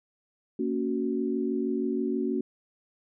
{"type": "chord", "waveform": "sine", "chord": "F# major", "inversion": "first", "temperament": "just", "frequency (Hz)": [231.2, 277.5, 370], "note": ["A#3", "C#4", "F#4"], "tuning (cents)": [-14, 2, 0], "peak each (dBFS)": -30, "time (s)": [0.59, 2.41], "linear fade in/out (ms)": 5, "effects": []}